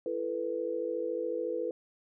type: chord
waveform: sine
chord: E suspended fourth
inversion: none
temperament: equal with one note detuned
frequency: 336.4 / 440 / 493.9 Hz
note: E4 / A4 / B4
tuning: +35 / 0 / 0 cents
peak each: -37 / -36 / -33 dBFS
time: 0.06-1.71 s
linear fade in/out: 2 ms
effects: none